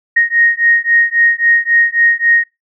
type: beating tone pair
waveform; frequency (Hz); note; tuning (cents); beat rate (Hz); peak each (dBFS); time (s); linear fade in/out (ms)
sine; 1864.7 / 1868.4; A#6 / A#6; 0 / +3; 3.7; -12; 0.16-2.44; 10
effects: noise-tail reverb RT60 0.2 s tail -22 dB re dry